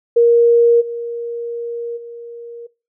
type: tone with level steps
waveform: sine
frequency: 470 Hz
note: A#4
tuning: 14 cents sharp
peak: -7 / -21 / -29 dBFS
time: 0.16-2.67 s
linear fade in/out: 10 ms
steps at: 0.8 / 1.96 s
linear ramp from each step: 20 ms
effects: noise-tail reverb RT60 0.3 s tail -21 dB re dry